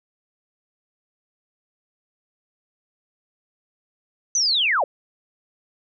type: linear sweep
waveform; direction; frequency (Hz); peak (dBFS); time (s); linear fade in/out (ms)
sine; down; 6210 to 486.9; -17; 4.35-4.84; 2
effects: none